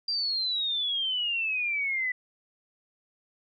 sine exponential sweep, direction down, 4770 to 1975.5 Hz, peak -26 dBFS, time 0.08-2.12 s, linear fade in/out 5 ms, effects none

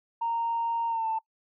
sine tone with pitch glide, 926 to 889.3 Hz, A#5 to A5, -12 to +18 cents, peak -25 dBFS, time 0.21-1.19 s, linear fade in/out 10 ms, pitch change -70 cents, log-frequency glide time 0.88-1.07 s, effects noise-tail reverb RT60 0.1 s tail -21 dB re dry + tanh soft clip ceiling -21 dBFS

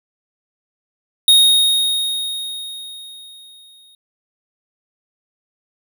square tone with exponential decay, 3729 Hz, A#7, in tune, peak -7 dBFS, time 1.28-3.95 s, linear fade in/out 2 ms, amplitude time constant 580 ms, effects none

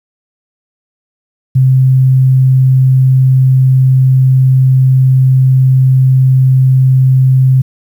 sine tone, 130.81 Hz, C3, in tune, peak -4 dBFS, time 1.55-7.62 s, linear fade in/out 10 ms, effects 7-bit

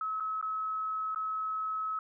sine tone with dropouts, 1288 Hz, E6, 41 cents flat, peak -31 dBFS, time 0.01-1.99 s, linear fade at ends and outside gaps 2 ms, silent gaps 0.2-0.205 / 0.413-0.426 / 1.147-1.159 s, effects none

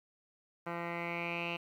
10% pulse tone with low-pass filter sweep, 170.8 Hz, F3, 38 cents flat, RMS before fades -38 dBFS, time 0.66-1.57 s, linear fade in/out 10 ms, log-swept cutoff 1700 to 2800 Hz, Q 6.3, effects 11-bit

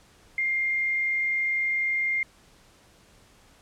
sine tone with frequency modulation, 2112 Hz, C7, 16 cents sharp, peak -23 dBFS, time 0.38-2.23 s, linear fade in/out 2 ms, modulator 55.9 Hz, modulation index 0.23, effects pink hiss -57 dBFS RMS until 3.61 s + low-pass 10000 Hz 12 dB/octave

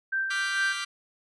sine tone with tremolo, 1566 Hz, G6, 2 cents flat, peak -24 dBFS, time 0.12-0.73 s, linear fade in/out 10 ms, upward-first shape sine, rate 4.4 Hz, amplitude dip 40%
20% pulse chord, G dominant seventh, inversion second, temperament equal, 1174.7 / 1396.9 / 1568 / 1975.5 Hz, D6 / F6 / G6 / B6, 0 / 0 / 0 / 0 cents, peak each -31 dBFS, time 0.3-0.85 s, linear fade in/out 10 ms
effects resampled to 22050 Hz

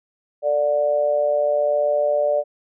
sine tone with amplitude modulation, 587.3 Hz, D5, in tune, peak -13 dBFS, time 0.42-2.44 s, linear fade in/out 50 ms, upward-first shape sine, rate 141 Hz, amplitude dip 70%, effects none

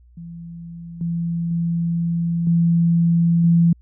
sine tone with level steps, 168.8 Hz, E3, 41 cents sharp, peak -32 / -20 / -18 / -13 / -11 dBFS, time 0.17-3.73 s, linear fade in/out 5 ms, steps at 1.01 / 1.51 / 2.47 / 3.44 s, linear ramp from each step 2 ms, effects added 60 Hz sine -47 dBFS peak until 3.81 s

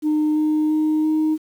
sine tone with pitch steps, 304.9 / 307 / 309.2 / 311.3 Hz, D#4 / D#4 / D#4 / D#4, -35 / -23 / -11 / +1 cents, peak -14 dBFS, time 0.02-1.38 s, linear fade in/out 50 ms, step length 340 ms, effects tanh soft clip ceiling -14 dBFS + 8-bit

